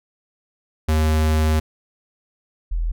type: tone pair in turn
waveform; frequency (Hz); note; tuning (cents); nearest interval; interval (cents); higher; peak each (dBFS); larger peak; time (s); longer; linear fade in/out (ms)
square / sine; 78 / 41.32; D#2 / E1; +5 / +5; major seventh; 1100; first; -16 / -19; first; 0.88-1.6 / 2.71-2.92; first; 10
effects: none